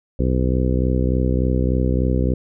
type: harmonic tone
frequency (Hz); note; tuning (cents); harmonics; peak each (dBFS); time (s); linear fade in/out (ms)
63.4; B1; +46; 1 / 2 / 3 / 4 / 5 / 6 / 7 / 8; -19 / -22 / -25 / -25 / -28 / -29 / -30 / -29; 0.19-2.34; 5
effects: none